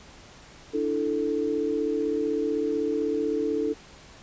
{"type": "chord", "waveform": "sine", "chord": "D suspended second", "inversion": "none", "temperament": "equal", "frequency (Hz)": [293.7, 329.6, 440], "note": ["D4", "E4", "A4"], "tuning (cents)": [0, 0, 0], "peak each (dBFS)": [-29, -30, -26], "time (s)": [0.73, 3.74], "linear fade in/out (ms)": 20, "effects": ["pink hiss -49 dBFS RMS until 4.22 s", "resampled to 16000 Hz"]}